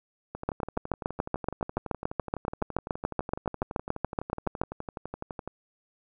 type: two click trains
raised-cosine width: 1 ms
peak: -12 / -21 dBFS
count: 30 / 62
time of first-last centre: 0.49-4.615 / 0.35-5.476 s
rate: 7.03 / 11.9 Hz
effects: none